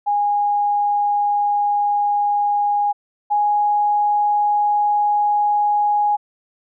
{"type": "tone pair in turn", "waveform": "sine", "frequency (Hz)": [822, 829.2], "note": ["G#5", "G#5"], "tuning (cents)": [-18, -3], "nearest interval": "unison", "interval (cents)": 15, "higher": "second", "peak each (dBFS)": [-15, -14], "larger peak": "second", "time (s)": [[0.06, 2.93], [3.3, 6.17]], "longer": "neither", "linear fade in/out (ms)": 20, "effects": []}